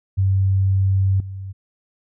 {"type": "tone with level steps", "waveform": "sine", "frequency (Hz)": 96.3, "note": "G2", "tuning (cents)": -30, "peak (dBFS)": [-14, -28], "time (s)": [0.17, 1.53], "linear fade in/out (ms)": 20, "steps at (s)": 1.2, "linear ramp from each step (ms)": 2, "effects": []}